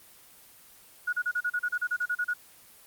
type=tone bursts; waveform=sine; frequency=1455 Hz; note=F#6; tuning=29 cents flat; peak=-25 dBFS; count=14; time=1.07-2.338 s; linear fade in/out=10 ms; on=59 ms; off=34 ms; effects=white hiss -54 dBFS RMS until 2.86 s + Opus 24 kbps